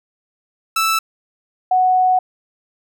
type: tone pair in turn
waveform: sawtooth / sine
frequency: 1318.5 / 740 Hz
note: E6 / F#5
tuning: 0 / 0 cents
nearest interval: minor seventh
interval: 1000 cents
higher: first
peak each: -11 dBFS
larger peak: neither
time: 0.76-0.99 / 1.71-2.19 s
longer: second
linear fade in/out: 5 ms
effects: none